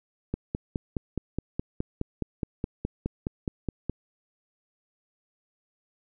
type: click train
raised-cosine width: 3 ms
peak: -15 dBFS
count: 18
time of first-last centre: 0.34-3.896 s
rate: 4.78 Hz
effects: none